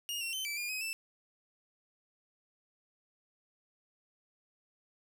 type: tone with pitch steps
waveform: sawtooth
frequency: 2849 / 2728 / 3074 / 2320 / 2417 / 2527 / 2651 Hz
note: F7 / F7 / G7 / D7 / D7 / D#7 / E7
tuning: +34 / -41 / -35 / -22 / +49 / +26 / +9 cents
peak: -32 dBFS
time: 0.09-0.93 s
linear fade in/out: 0 ms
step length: 120 ms
effects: none